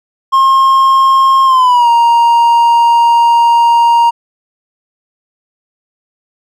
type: tone with pitch glide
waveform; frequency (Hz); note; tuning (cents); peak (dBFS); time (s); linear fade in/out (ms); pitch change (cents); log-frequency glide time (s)
triangle; 1070 to 936.9; C6 to A#5; +38 to +8; -3; 0.32-4.11; 20; -230; 1.45-1.89
effects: none